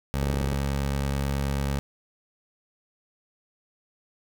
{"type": "tone", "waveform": "20% pulse", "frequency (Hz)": 69.3, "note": "C#2", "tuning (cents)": 0, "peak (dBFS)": -20, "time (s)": [0.14, 1.79], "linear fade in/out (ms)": 0}
{"type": "clicks", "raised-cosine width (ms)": 2, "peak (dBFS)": -18, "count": 9, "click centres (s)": [0.229, 0.27, 0.301, 0.34, 0.371, 0.411, 0.443, 0.475, 0.525]}
{"effects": []}